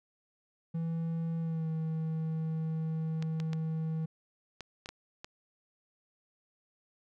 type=tone with pitch glide; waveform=triangle; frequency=164.81 to 159.84 Hz; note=E3 to D#3; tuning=0 to +47 cents; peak=-29 dBFS; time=0.74-4.06 s; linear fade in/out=10 ms; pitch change=-53 cents; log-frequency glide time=1.4-1.68 s
type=clicks; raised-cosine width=0.2 ms; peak=-25 dBFS; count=7; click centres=3.225 / 3.401 / 3.532 / 4.607 / 4.859 / 4.89 / 5.245 s
effects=none